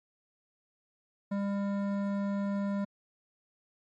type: tone with hard clipping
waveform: triangle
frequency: 200 Hz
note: G3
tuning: 35 cents sharp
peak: -31 dBFS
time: 1.31-2.85 s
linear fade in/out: 10 ms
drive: 17 dB
effects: MP3 48 kbps